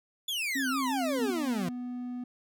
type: exponential sweep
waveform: 40% pulse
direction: down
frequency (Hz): 3520 to 164.81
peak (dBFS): -29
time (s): 0.28-1.69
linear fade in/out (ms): 5
type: tone with vibrato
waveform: sine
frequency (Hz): 265.5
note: C4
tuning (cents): +25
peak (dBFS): -30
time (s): 0.55-1.31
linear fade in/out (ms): 10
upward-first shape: sine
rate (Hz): 5.5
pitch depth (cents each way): 50
type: tone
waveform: triangle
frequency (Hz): 246.9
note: B3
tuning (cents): 0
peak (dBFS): -32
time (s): 1.19-2.24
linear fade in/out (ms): 5
effects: none